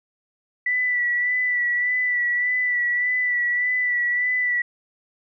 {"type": "tone with vibrato", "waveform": "sine", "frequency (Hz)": 1968, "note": "B6", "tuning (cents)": -7, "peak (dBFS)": -19, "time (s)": [0.66, 4.62], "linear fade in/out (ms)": 5, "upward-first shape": "sine", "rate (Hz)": 1.7, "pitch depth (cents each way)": 29, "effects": []}